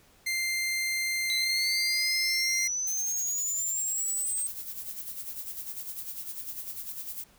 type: tone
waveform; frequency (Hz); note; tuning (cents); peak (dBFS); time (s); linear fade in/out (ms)
sawtooth; 2093; C7; 0; -24; 0.26-2.68; 10
type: linear sweep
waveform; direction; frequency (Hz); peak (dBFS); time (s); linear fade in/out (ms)
sine; up; 3951 to 8372; -28; 1.3-4.47; 0
type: noise with tremolo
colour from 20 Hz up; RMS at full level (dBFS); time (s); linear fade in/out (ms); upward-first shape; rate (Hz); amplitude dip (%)
violet; -36; 2.87-7.24; 2; sine; 10; 60
effects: pink hiss -60 dBFS RMS until 7.38 s